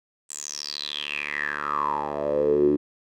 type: tone with band-pass filter sweep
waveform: 10% pulse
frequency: 73.42 Hz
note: D2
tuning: in tune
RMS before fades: -26 dBFS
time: 0.29-2.77 s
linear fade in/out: 20 ms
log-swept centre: 8100 to 310 Hz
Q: 9
effects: none